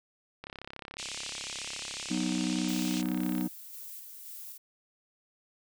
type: click train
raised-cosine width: 0.3 ms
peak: -25 dBFS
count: 102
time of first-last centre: 0.44-3.411 s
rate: 34 Hz
type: band-pass noise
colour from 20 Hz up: pink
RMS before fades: -40 dBFS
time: 0.98-3.02 s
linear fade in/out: 10 ms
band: 2300 to 8600 Hz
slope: 48 dB/octave
type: chord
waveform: triangle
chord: B major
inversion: second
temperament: just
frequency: 185.21 / 246.9 / 308.7 Hz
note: F#3 / B3 / D#4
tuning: +2 / 0 / -14 cents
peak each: -31 dBFS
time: 2.1-3.48 s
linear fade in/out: 10 ms
type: noise with tremolo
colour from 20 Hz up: violet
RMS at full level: -44 dBFS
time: 2.68-4.58 s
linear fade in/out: 10 ms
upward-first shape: square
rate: 1.9 Hz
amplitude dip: 30%
effects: none